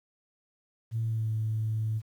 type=tone with pitch glide; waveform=sine; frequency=113.2 to 109.79 Hz; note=A2 to A2; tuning=+50 to -3 cents; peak=-26 dBFS; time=0.91-2.02 s; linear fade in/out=50 ms; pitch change=-53 cents; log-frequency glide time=1.02-1.31 s; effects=tanh soft clip ceiling -22 dBFS + 10-bit